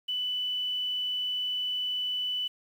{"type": "tone with quantisation", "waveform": "sine", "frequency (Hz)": 2987, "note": "F#7", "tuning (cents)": 16, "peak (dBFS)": -28, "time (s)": [0.08, 2.48], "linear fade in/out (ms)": 10, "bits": 9, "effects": []}